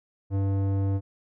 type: tone with low-pass filter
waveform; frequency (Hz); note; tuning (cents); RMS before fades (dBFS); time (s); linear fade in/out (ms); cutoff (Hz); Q
square; 98; G2; 0; -25; 0.3-1.01; 50; 550; 0.65
effects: none